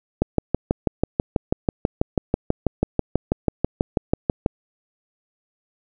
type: click train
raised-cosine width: 2 ms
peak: -4 dBFS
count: 27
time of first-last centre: 0.22-4.461 s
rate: 6.13 Hz
effects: none